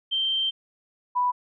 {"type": "tone pair in turn", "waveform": "sine", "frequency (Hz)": [3136, 987.8], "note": ["G7", "B5"], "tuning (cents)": [0, 0], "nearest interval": "octave + minor sixth", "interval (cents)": 2000, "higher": "first", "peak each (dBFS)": [-22, -20], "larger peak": "second", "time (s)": [[0.11, 0.51], [1.15, 1.32]], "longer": "first", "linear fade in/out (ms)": 20, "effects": []}